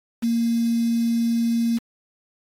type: tone with quantisation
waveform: sine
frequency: 232 Hz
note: A#3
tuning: 8 cents flat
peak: -18 dBFS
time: 0.22-1.79 s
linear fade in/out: 20 ms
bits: 6
effects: AAC 48 kbps